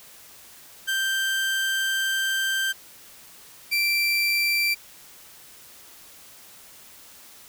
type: tone pair in turn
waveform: 30% pulse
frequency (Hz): 1568 / 2349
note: G6 / D7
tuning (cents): 0 / 0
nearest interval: perfect fifth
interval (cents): 700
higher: second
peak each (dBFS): -20 / -18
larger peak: second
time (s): 0.87-2.73 / 3.71-4.75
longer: first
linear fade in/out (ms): 20
effects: white hiss -48 dBFS RMS until 7.48 s